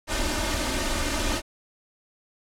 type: noise with comb filter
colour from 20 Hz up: pink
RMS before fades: -26 dBFS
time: 0.07-1.42 s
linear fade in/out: 50 ms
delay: 3.3 ms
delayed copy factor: +1
effects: low-pass 9000 Hz 12 dB/octave